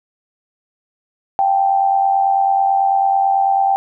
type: tone with amplitude modulation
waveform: sine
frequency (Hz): 783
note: G5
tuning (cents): -2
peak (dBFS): -9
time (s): 1.39-3.76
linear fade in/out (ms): 0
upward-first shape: sine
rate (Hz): 89.1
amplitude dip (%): 60
effects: none